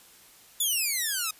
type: exponential sweep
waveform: 5% pulse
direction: down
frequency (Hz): 3539 to 1239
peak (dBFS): -16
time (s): 0.6-1.31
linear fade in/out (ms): 5
effects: white hiss -54 dBFS RMS until 1.39 s + resampled to 32000 Hz